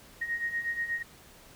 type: beating tone pair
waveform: sine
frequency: 1864.7 / 1873 Hz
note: A#6 / A#6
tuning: 0 / +8 cents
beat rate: 8.3 Hz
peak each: -36 / -31 dBFS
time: 0.21-1.03 s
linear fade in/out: 10 ms
effects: pink hiss -54 dBFS RMS until 1.55 s